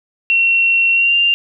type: tone with pitch glide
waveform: sine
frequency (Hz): 2726 to 2788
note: F7 to F7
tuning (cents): -43 to -4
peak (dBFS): -10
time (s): 0.3-1.34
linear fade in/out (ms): 0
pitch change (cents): +39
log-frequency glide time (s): 0.93-1.16
effects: none

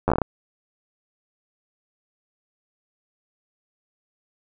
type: slowing click train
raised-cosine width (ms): 1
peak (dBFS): -6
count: 8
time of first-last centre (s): 0.08-0.217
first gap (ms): 10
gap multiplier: 1.22
effects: none

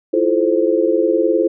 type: chord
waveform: sine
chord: F major seventh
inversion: third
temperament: equal with one note detuned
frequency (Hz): 329.6 / 349.2 / 432.7 / 523.3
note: E4 / F4 / A4 / C5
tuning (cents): 0 / 0 / -29 / 0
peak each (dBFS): -18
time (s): 0.13-1.48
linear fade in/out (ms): 10
effects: none

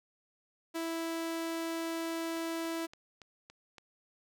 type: tone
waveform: sawtooth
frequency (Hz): 329.6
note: E4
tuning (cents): 0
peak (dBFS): -30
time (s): 0.74-2.87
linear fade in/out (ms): 20
type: click train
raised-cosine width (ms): 0.2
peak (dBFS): -33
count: 6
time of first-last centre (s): 2.37-3.782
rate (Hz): 3.54
effects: none

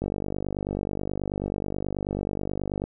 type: click train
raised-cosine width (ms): 2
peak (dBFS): -15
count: 140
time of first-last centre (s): 0.02-2.839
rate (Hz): 49.3
effects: none

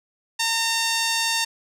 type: tone with band-pass filter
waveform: sawtooth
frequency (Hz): 912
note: A#5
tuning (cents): -38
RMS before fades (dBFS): -23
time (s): 0.39-1.45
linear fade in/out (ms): 10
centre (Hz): 5200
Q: 0.9
effects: none

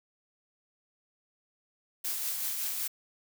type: noise with tremolo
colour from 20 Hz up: blue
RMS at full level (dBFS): -32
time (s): 2.04-2.88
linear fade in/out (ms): 10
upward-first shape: triangle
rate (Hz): 5.3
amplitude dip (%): 35
effects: none

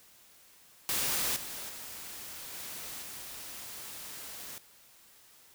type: noise with level steps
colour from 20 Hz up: white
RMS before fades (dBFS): -31 / -41 / -44 / -42 / -44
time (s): 0.89-4.58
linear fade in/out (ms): 0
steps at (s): 1.36 / 1.69 / 2.53 / 3.02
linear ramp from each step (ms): 5
effects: white hiss -59 dBFS RMS until 5.54 s

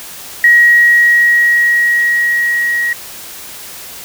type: tone with level ramp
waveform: sine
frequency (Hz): 1900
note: A#6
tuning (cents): +33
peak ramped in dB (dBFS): -3 to -12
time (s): 0.44-2.93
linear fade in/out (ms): 2
effects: white hiss -30 dBFS RMS until 4.04 s

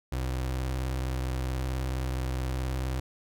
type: tone with vibrato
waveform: 30% pulse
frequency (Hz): 64.4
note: C2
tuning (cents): -27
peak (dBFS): -26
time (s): 0.12-3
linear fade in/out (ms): 5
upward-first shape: square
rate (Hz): 19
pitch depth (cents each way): 63
effects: none

